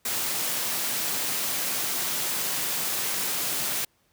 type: high-pass noise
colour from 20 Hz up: white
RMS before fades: -28 dBFS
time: 0.05-3.85 s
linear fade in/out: 5 ms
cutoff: 110 Hz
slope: 96 dB/octave
effects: pink hiss -67 dBFS RMS until 4.12 s + high-pass 60 Hz 12 dB/octave